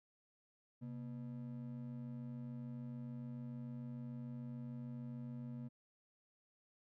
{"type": "ring-modulated tone", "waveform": "triangle", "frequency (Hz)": 184.7, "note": "F#3", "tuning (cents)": -3, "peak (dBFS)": -39, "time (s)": [0.81, 5.69], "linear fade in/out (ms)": 20, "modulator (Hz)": 53.4, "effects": []}